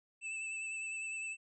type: tone with vibrato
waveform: square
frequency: 2637 Hz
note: E7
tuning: in tune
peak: -39 dBFS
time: 0.21-1.37 s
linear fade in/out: 50 ms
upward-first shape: sine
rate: 9.9 Hz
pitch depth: 24 cents each way
effects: resampled to 24000 Hz